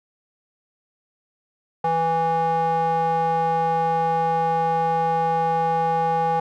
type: tone with band-pass filter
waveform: square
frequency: 164.6 Hz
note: E3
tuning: 2 cents flat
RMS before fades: -21 dBFS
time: 1.84-6.4 s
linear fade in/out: 5 ms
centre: 750 Hz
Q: 5.9
effects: none